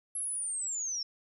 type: linear sweep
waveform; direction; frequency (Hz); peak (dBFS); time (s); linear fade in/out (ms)
sine; down; 11160 to 5320; -32; 0.15-1.03; 5
effects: none

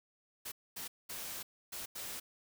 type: noise bursts at uneven times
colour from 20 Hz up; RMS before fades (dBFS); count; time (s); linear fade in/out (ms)
white; -43; 5; 0.45-0.52 / 0.76-0.88 / 1.09-1.43 / 1.72-1.86 / 1.95-2.2; 10
effects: none

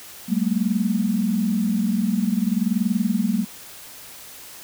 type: tone cluster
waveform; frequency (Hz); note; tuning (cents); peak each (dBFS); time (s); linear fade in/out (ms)
sine; 190.2 / 211.1 / 231.6; F#3 / G#3 / A#3; +48 / +29 / -11; -23; 0.28-3.45; 20
effects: white hiss -41 dBFS RMS until 4.63 s

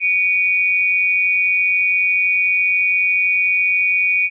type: tone pair together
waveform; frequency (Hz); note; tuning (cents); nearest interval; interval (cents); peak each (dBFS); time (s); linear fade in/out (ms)
sine; 2273 / 2459; C#7 / D#7; +43 / -21; minor second; 136; -18 / -15; 0-4.3; 50
effects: none

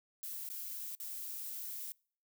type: noise with dropouts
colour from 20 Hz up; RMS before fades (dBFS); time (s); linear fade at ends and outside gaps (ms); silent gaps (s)
violet; -43; 0.23-1.92; 0; 0.49-0.501 / 0.951-1.001
effects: noise-tail reverb RT60 0.5 s tail -26 dB re dry

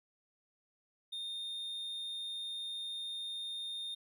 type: tone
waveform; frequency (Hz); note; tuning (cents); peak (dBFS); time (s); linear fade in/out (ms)
triangle; 3653; A#7; -36; -37; 1.12-3.95; 10
effects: none

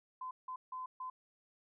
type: tone bursts at uneven times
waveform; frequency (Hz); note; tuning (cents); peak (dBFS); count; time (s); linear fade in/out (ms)
sine; 1023; C6; -39; -40; 4; 0.21-0.31 / 0.48-0.56 / 0.72-0.86 / 1-1.1; 5
effects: none

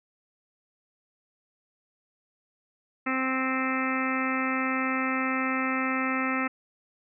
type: harmonic tone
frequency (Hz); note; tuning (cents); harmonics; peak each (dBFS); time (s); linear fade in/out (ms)
261.6; C4; 0; 1 / 2 / 3 / 4 / 5 / 6 / 7 / 8 / 9 / 10; -29 / -37 / -38 / -38 / -31 / -43 / -34 / -34 / -39 / -37; 3.06-6.48; 10
effects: none

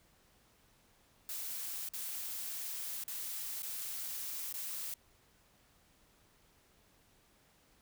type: noise with dropouts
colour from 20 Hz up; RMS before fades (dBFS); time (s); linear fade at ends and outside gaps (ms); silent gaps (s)
blue; -41; 1.29-4.94; 2; 1.889-1.935 / 3.039-3.079 / 3.622-3.63 / 4.527-4.54
effects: pink hiss -68 dBFS RMS until 7.81 s

